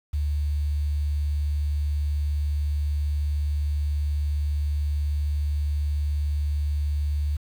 sine tone with quantisation, 73.42 Hz, D2, in tune, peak -22 dBFS, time 0.13-7.37 s, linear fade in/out 10 ms, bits 8, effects none

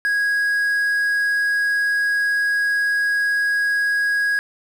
triangle tone with quantisation, 1653 Hz, G#6, 9 cents flat, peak -15 dBFS, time 0.05-4.39 s, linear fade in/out 0 ms, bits 7, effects none

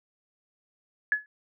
sine tone with exponential decay, 1701 Hz, G#6, 41 cents sharp, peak -17 dBFS, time 1.12-1.26 s, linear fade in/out 1 ms, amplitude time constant 29 ms, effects none

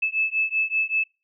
sine beating tone pair, 2611 / 2616.2 Hz, E7 / E7, -17 / -14 cents, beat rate 5.2 Hz, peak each -24 dBFS, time 0.02-1.04 s, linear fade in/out 10 ms, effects noise-tail reverb RT60 0.3 s tail -23 dB re dry

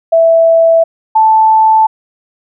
sine tone pair in turn, 659.3 / 878 Hz, E5 / A5, 0 / -4 cents, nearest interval perfect fourth, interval 496 cents, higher second, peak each -4 dBFS, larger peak neither, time 0.12-0.84 / 1.15-1.87 s, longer neither, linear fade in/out 10 ms, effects none

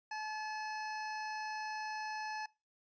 25% pulse tone, 860 Hz, A5, 40 cents flat, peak -35 dBFS, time 0.11-2.46 s, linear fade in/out 5 ms, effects noise-tail reverb RT60 0.3 s tail -24 dB re dry + resampled to 16000 Hz

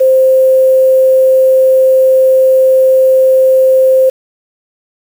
sine tone with quantisation, 523.3 Hz, C5, in tune, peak -4 dBFS, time 0-4.1 s, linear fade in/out 10 ms, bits 5, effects none

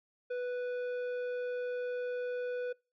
sine tone with tanh clipping, 493.9 Hz, B4, in tune, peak -35 dBFS, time 0.3-2.73 s, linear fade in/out 10 ms, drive 10 dB, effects noise-tail reverb RT60 0.3 s tail -26 dB re dry

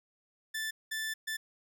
sawtooth tone bursts at uneven times, 1760 Hz, A6, in tune, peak -30 dBFS, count 3, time 0.54-0.71 / 0.91-1.14 / 1.27-1.37 s, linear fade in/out 10 ms, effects none

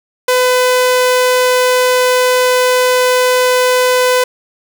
sawtooth tone, 503 Hz, B4, 32 cents sharp, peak -5 dBFS, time 0.28-4.24 s, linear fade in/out 5 ms, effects none

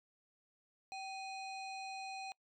harmonic tone with a mistuned harmonic, 830.6 Hz, G#5, in tune, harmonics 1 / 3 / 5 / 7 / 9 / 10, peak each -44 / -49 / -52 / -61 / -63 / -67 dBFS, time 0.92-2.32 s, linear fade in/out 0 ms, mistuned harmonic 1, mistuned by -130 cents, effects noise-tail reverb RT60 0.1 s tail -25 dB re dry

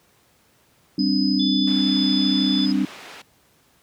sine chord, G suspended fourth, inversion none, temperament just, 196 / 261.3 / 294 Hz, G3 / C4 / D4, 0 / -2 / +2 cents, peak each -22 dBFS, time 0.98-2.85 s, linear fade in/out 5 ms
sine tone with tremolo, 5020 Hz, D#8, 15 cents sharp, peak -25 dBFS, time 0.99-2.72 s, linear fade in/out 2 ms, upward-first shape sine, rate 1.1 Hz, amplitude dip 30%
sine tone, 3484 Hz, A7, 18 cents flat, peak -24 dBFS, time 1.39-2.66 s, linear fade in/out 10 ms
white band-pass noise, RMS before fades -41 dBFS, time 1.67-3.22 s, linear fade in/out 5 ms, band 210 to 3100 Hz, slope 12 dB/octave
effects pink hiss -59 dBFS RMS until 3.82 s + high-pass 80 Hz 12 dB/octave

